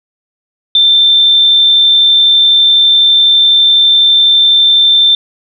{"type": "tone", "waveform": "sine", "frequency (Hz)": 3564, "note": "A7", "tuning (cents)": 22, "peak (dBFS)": -4, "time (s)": [0.75, 5.15], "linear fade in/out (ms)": 2, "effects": []}